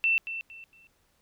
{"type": "tone with echo", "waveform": "sine", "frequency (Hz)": 2680, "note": "E7", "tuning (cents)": 28, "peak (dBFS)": -21, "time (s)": [0.04, 0.18], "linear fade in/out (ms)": 0, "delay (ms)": 230, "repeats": 3, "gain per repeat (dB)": -11, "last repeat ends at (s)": 0.87, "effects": ["pink hiss -69 dBFS RMS until 1.21 s"]}